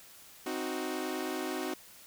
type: chord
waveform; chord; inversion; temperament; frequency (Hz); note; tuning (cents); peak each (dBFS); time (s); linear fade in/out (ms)
sawtooth; C diminished; none; equal; 261.6 / 311.1 / 370; C4 / Eb4 / Gb4; 0 / 0 / 0; -35 / -34 / -33; 0.46-1.74; 5
effects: white hiss -54 dBFS RMS until 2.06 s